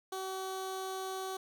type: tone with notch filter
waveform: 15% pulse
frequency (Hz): 379.6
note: F#4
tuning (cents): +44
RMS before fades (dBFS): -39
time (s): 0.12-1.37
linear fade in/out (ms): 5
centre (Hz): 1800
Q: 1.7
effects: none